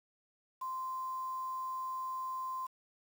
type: tone with quantisation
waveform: sine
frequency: 1040 Hz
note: C6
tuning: 11 cents flat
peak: -36 dBFS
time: 0.61-2.67 s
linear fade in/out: 10 ms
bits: 9
effects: none